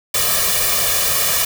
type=noise with comb filter; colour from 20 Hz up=white; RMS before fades=-17 dBFS; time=0.14-1.45 s; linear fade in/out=5 ms; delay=1.7 ms; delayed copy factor=+0.9; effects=none